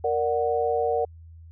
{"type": "chord", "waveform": "sine", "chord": "Bb augmented", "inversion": "none", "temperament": "equal", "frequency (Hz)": [466.2, 587.3, 740], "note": ["Bb4", "D5", "F#5"], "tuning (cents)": [0, 0, 0], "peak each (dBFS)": [-24, -28, -26], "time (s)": [0.04, 1.05], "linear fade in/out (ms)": 5, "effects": ["added 82 Hz sine -43 dBFS peak until 1.51 s"]}